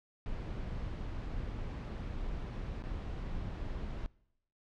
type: noise with dropouts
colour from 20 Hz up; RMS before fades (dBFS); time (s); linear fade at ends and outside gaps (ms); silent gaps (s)
brown; -39; 0.26-4.06; 0; 2.823-2.839
effects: noise-tail reverb RT60 0.8 s tail -23 dB re dry + low-pass 4000 Hz 12 dB/octave